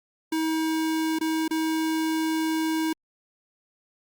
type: tone with dropouts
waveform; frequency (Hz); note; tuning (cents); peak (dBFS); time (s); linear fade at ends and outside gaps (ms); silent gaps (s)
square; 318.9; D#4; +43; -24; 0.32-2.93; 5; 1.188-1.21 / 1.48-1.508
effects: Opus 48 kbps